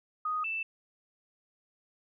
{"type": "tone pair in turn", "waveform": "sine", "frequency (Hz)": [1244.5, 2652], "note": ["D#6", "E7"], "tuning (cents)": [0, 10], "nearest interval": "octave + minor second", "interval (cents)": 1310, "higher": "second", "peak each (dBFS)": [-29, -31], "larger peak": "first", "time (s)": [[0.25, 0.44], [0.44, 0.63]], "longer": "neither", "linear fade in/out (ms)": 5, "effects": []}